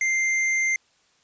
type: tone with tanh clipping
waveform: triangle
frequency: 2093 Hz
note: C7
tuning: in tune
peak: -22 dBFS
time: 0.01-0.76 s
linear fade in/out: 2 ms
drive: 18 dB
effects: white hiss -63 dBFS RMS until 1.23 s + resampled to 16000 Hz